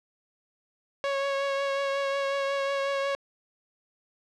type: tone with vibrato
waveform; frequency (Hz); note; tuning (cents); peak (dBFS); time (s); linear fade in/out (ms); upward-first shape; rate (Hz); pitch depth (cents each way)
sawtooth; 553; C#5; -4; -22; 1.04-3.15; 0; triangle; 5.5; 20
effects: low-pass 4000 Hz 12 dB/octave